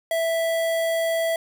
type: tone with notch filter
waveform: square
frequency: 659.3 Hz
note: E5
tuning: in tune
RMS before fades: -23 dBFS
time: 0.11-1.36 s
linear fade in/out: 2 ms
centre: 5400 Hz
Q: 1.7
effects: 8-bit